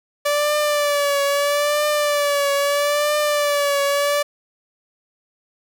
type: tone with vibrato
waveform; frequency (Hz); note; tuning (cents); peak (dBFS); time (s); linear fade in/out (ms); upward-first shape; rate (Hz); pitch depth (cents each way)
sawtooth; 580; D5; -22; -13; 0.25-4.23; 10; triangle; 0.77; 56
effects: none